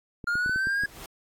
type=clicks; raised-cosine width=3 ms; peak=-25 dBFS; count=7; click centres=0.242 / 0.355 / 0.461 / 0.495 / 0.56 / 0.671 / 0.836 s
type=linear sweep; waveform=triangle; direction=up; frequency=1396.9 to 1661.2 Hz; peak=-22 dBFS; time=0.27-0.86 s; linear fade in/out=5 ms
type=noise with exponential growth; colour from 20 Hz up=pink; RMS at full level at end=-39 dBFS; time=0.55-1.06 s; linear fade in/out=2 ms; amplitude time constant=110 ms
effects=AAC 64 kbps